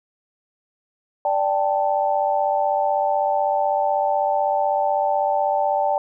sine chord, D suspended fourth, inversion none, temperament equal, 587.3 / 784 / 880 Hz, D5 / G5 / A5, 0 / 0 / 0 cents, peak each -22 / -21 / -23 dBFS, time 1.25-5.98 s, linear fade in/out 2 ms, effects none

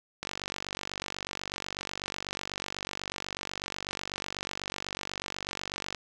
click train, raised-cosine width 0.2 ms, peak -16 dBFS, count 276, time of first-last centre 0.23-5.947 s, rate 48.1 Hz, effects none

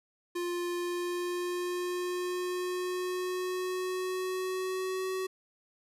square tone with pitch glide, 350.7 to 375.9 Hz, F4 to F#4, +7 to +27 cents, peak -32 dBFS, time 0.35-5.27 s, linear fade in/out 10 ms, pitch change +120 cents, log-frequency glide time 0.74-5.08 s, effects resampled to 32000 Hz

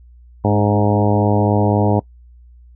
harmonic tone with a mistuned harmonic, 103.83 Hz, G#2, in tune, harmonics 1 / 2 / 3 / 4 / 5 / 6 / 7 / 8 / 9, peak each -16 / -19 / -21 / -22 / -23 / -24 / -24 / -25 / -26 dBFS, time 0.44-2 s, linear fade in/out 10 ms, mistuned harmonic 3, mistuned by -26 cents, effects noise-tail reverb RT60 0.1 s tail -24 dB re dry + added 60 Hz sine -41 dBFS peak until 2.75 s

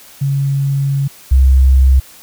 sine tone pair in turn, 138.59 / 65.94 Hz, C#3 / C2, 0 / +14 cents, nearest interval octave + minor second, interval 1286 cents, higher first, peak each -12 / -5 dBFS, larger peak second, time 0.21-1.08 / 1.31-2 s, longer first, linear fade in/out 10 ms, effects white hiss -40 dBFS RMS until 2.22 s

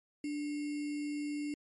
sine tone with sample-and-hold, 293.7 Hz, D4, in tune, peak -34 dBFS, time 0.24-1.54 s, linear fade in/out 2 ms, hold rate 2450 Hz, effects MP3 48 kbps

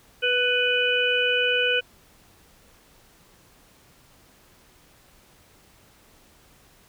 harmonic tone with a mistuned harmonic, 497 Hz, B4, 11 cents sharp, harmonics 1 / 3 / 5 / 6, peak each -25 / -25 / -25 / -25 dBFS, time 0.22-1.81 s, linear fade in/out 20 ms, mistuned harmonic 1, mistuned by -16 cents, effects pink hiss -56 dBFS RMS until 6.88 s

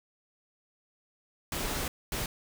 pink noise bursts at uneven times, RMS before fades -33 dBFS, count 2, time 1.52-1.88 / 2.12-2.26 s, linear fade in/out 2 ms, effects none

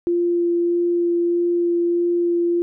sine tone with vibrato, 345.7 Hz, F4, 18 cents flat, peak -16 dBFS, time 0.07-2.62 s, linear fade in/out 0 ms, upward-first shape sine, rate 1.6 Hz, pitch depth 8 cents each way, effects none

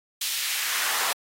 pink noise with high-pass filter sweep, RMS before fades -27 dBFS, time 0.21-1.13 s, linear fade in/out 5 ms, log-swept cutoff 3500 to 860 Hz, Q 1.1, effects AAC 48 kbps

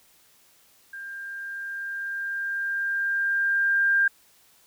sine tone with level ramp, 1596 Hz, G6, 31 cents sharp, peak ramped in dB -35 to -17 dBFS, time 0.93-4.08 s, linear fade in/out 5 ms, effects white hiss -59 dBFS RMS until 4.66 s

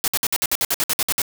white noise bursts, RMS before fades -20 dBFS, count 13, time 0.04-1.218 s, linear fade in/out 0 ms, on 38 ms, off 57 ms, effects none

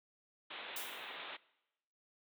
white low-pass noise, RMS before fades -47 dBFS, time 0.5-1.37 s, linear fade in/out 10 ms, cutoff 3800 Hz, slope 96 dB/octave
blue noise with exponential decay, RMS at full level -40 dBFS, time 0.76-1.17 s, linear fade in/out 5 ms, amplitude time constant 88 ms
effects noise-tail reverb RT60 0.9 s tail -21 dB re dry + high-pass 400 Hz 12 dB/octave

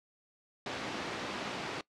pink band-pass noise, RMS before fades -39 dBFS, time 0.66-1.81 s, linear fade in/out 2 ms, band 210 to 4100 Hz, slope 12 dB/octave, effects noise-tail reverb RT60 0.1 s tail -21 dB re dry + low-pass 8000 Hz 12 dB/octave

